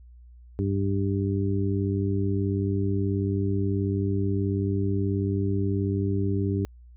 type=harmonic tone; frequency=98.5 Hz; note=G2; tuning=9 cents sharp; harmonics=1 / 2 / 3 / 4; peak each=-25 / -30 / -30 / -31 dBFS; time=0.59-6.65 s; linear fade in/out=0 ms; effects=added 60 Hz sine -46 dBFS peak until 6.96 s